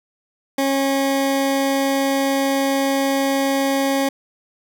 20% pulse tone, 273.2 Hz, C#4, 25 cents flat, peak -12 dBFS, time 0.58-4.09 s, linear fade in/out 5 ms, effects none

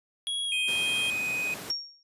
square tone with pitch glide, 3322 to 3211 Hz, G#7 to G7, 0 to +41 cents, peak -29 dBFS, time 0.27-1.1 s, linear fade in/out 0 ms, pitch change -59 cents, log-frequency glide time 0.45-0.55 s
triangle tone, 2501 Hz, D#7, 8 cents sharp, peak -26 dBFS, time 0.52-1.54 s, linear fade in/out 2 ms
pink noise, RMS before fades -39 dBFS, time 0.67-1.72 s, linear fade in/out 20 ms
sine tone with exponential decay, 5550 Hz, F8, 12 cents flat, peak -24 dBFS, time 1.7-2.03 s, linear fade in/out 2 ms, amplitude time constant 71 ms
effects high-pass 150 Hz 12 dB/octave + resampled to 32000 Hz

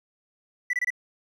triangle tone bursts, 1975.5 Hz, B6, in tune, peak -20 dBFS, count 4, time 0.7-0.904 s, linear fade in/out 5 ms, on 33 ms, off 24 ms, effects tanh soft clip ceiling -17 dBFS

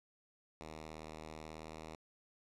5% pulse tone with pitch glide, 78.3 to 79.07 Hz, D#2 to D#2, +11 to +28 cents, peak -36 dBFS, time 0.61-1.95 s, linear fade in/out 0 ms, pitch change +17 cents, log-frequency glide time 1.46-1.7 s, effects low-pass 8000 Hz 12 dB/octave

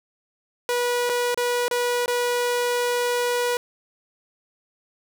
sawtooth tone with dropouts, 486.4 Hz, B4, 26 cents flat, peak -17 dBFS, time 0.69-3.57 s, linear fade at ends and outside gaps 1 ms, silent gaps 1.093-1.097 / 1.345-1.375 / 1.681-1.711 / 2.06-2.079 s, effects none

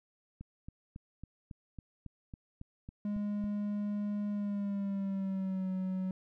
click train, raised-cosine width 5 ms, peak -32 dBFS, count 12, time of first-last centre 0.41-3.44 s, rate 3.63 Hz
triangle tone with pitch glide, 206.3 to 187.01 Hz, G#3 to F#3, -11 to +19 cents, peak -30 dBFS, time 3.05-6.11 s, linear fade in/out 2 ms, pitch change -170 cents, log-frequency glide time 4.3-5.7 s
effects none

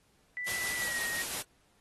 sine tone with pitch glide, 1979 to 1875.5 Hz, B6 to A#6, +3 to +10 cents, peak -34 dBFS, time 0.37-1.22 s, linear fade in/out 0 ms, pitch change -93 cents, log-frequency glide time 0.75-1 s
white noise with tremolo, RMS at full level -35 dBFS, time 0.46-1.43 s, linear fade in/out 20 ms, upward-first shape sine, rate 5.8 Hz, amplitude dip 25%
effects pink hiss -69 dBFS RMS until 1.8 s + AAC 32 kbps

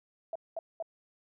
sine tone bursts, 659.3 Hz, E5, in tune, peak -33 dBFS, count 3, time 0.33-0.825 s, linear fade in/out 2 ms, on 25 ms, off 210 ms, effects none

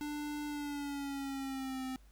square tone with pitch glide, 295.6 to 260.3 Hz, D4 to C4, +11 to -9 cents, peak -38 dBFS, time 0.01-1.96 s, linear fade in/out 0 ms, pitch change -220 cents, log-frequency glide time 0.46-1.85 s, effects added 50 Hz sine -58 dBFS peak until 2.11 s + pink hiss -69 dBFS RMS until 2.11 s

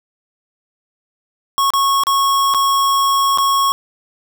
square tone with dropouts, 1100 Hz, C#6, 14 cents flat, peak -13 dBFS, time 1.58-3.72 s, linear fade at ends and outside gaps 0 ms, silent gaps 1.704-1.736 / 2.036-2.069 / 2.539-2.546 / 3.375-3.384 s, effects none

